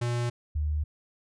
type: tone pair in turn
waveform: square / sine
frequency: 120 / 75.25 Hz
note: B2 / D2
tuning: -49 / +43 cents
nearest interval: minor sixth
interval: 808 cents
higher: first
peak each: -27 / -25 dBFS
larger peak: second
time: 0.01-0.3 / 0.55-0.84 s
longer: neither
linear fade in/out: 10 ms
effects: resampled to 22050 Hz